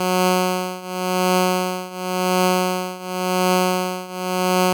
10% pulse tone with tremolo, 183.1 Hz, F#3, 18 cents flat, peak -6 dBFS, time 0-4.73 s, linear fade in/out 2 ms, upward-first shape triangle, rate 0.92 Hz, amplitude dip 90%, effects none

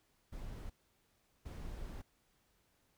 brown noise bursts at uneven times, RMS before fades -45 dBFS, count 2, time 0.32-0.7 / 1.45-2.02 s, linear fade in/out 10 ms, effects pink hiss -75 dBFS RMS until 2.97 s

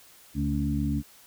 harmonic tone with a mistuned harmonic, 71.3 Hz, C#2, 49 cents sharp, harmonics 1 / 2 / 3 / 4, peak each -30 / -30 / -30 / -30 dBFS, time 0.34-1.03 s, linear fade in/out 50 ms, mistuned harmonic 3, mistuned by +35 cents, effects white hiss -54 dBFS RMS until 1.26 s

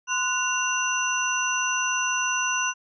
sine tone cluster, 1026 / 1471 / 2773 / 5970 Hz, C6 / F#6 / F7 / F#8, -34 / -11 / -13 / +15 cents, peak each -28 dBFS, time 0.07-2.74 s, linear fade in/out 50 ms, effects none

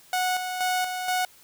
sawtooth tone with tremolo, 735 Hz, F#5, 12 cents flat, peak -19 dBFS, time 0.13-1.25 s, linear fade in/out 2 ms, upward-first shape square, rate 2.1 Hz, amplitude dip 50%, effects white hiss -54 dBFS RMS until 1.43 s

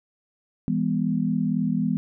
sine chord, E major, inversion none, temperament equal with one note detuned, 164.81 / 203 / 246.9 Hz, E3 / G#3 / B3, 0 / -39 / 0 cents, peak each -26 / -25 / -25 dBFS, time 0.68-1.97 s, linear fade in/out 0 ms, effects none

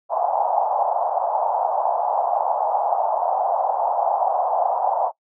pink band-pass noise, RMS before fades -21 dBFS, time 0.09-5.12 s, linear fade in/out 50 ms, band 670 to 880 Hz, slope 48 dB/octave, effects noise-tail reverb RT60 0.1 s tail -22 dB re dry

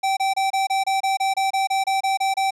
square tone bursts, 775 Hz, G5, 20 cents flat, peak -19 dBFS, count 15, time 0.03-2.508 s, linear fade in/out 10 ms, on 140 ms, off 27 ms, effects low-pass 9000 Hz 12 dB/octave

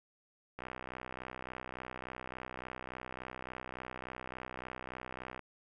click train, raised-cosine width 0.5 ms, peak -27 dBFS, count 306, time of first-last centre 0.59-5.393 s, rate 63.5 Hz, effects none

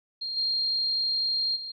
sine tone with level steps, 4212 Hz, C8, 11 cents sharp, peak -30 / -24 / -34 dBFS, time 0.21-1.72 s, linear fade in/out 10 ms, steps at 0.36 / 1.55 s, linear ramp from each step 20 ms, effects none

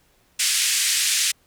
white band-pass noise, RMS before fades -21 dBFS, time 0.39-1.32 s, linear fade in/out 10 ms, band 1900 to 9400 Hz, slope 24 dB/octave, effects pink hiss -61 dBFS RMS until 1.46 s

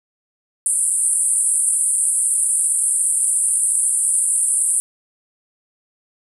white band-pass noise, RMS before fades -18 dBFS, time 0.66-4.8 s, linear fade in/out 0 ms, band 8500 to 10000 Hz, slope 96 dB/octave, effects none

